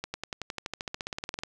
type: accelerating click train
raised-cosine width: 0.2 ms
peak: -16 dBFS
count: 21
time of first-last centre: 0.04-1.435 s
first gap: 100 ms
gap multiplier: 0.96
effects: none